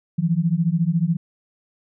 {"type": "beating tone pair", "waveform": "sine", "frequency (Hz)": [160.8, 174.8], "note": ["E3", "F3"], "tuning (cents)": [-43, 2], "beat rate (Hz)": 14, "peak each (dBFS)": -20, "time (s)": [0.18, 1.17], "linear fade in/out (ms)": 10, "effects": []}